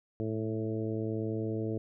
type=harmonic tone with a mistuned harmonic; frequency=110 Hz; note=A2; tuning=in tune; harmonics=1 / 2 / 3 / 4 / 5 / 6; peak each=-35 / -38 / -36 / -37 / -44 / -47 dBFS; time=0.2-1.78 s; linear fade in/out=0 ms; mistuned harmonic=1; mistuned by=+18 cents; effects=none